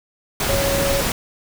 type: tone in noise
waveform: sine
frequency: 555 Hz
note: C#5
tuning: 2 cents sharp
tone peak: -20 dBFS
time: 0.49-1.01 s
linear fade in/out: 2 ms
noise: pink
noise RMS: -21 dBFS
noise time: 0.4-1.12 s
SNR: -2 dB
effects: none